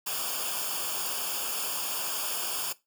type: noise with comb filter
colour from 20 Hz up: white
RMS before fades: -32 dBFS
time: 0.06-2.73 s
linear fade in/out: 10 ms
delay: 0.5 ms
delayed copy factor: -0.85
effects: noise-tail reverb RT60 0.2 s tail -18 dB re dry